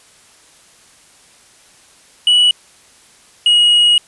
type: tone pair in turn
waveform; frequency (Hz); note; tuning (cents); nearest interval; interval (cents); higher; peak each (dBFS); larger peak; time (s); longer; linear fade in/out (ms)
triangle; 2941 / 2895; F#7 / F#7; -11 / -38; unison; 27; first; -6; neither; 2.27-2.51 / 3.46-3.98; second; 2
effects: white hiss -47 dBFS RMS until 4.07 s + resampled to 24000 Hz